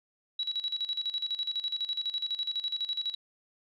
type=tone with tremolo; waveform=sine; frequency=3900 Hz; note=B7; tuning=23 cents flat; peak=-28 dBFS; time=0.39-3.15 s; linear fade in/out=5 ms; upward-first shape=square; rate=12 Hz; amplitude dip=75%; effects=none